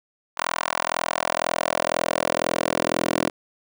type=tone with high-pass filter sweep; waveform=10% pulse; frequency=42.01 Hz; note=E1; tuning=34 cents sharp; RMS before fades=-24 dBFS; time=0.37-3.3 s; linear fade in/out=10 ms; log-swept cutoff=1000 to 360 Hz; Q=1.9; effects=none